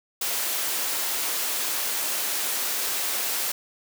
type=high-pass noise; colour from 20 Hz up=white; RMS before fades=-27 dBFS; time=0.21-3.52 s; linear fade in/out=5 ms; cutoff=340 Hz; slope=12 dB/octave; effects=none